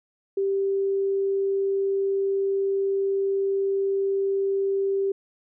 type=tone; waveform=sine; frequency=392 Hz; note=G4; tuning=in tune; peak=-21 dBFS; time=0.37-5.12 s; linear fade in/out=5 ms; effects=none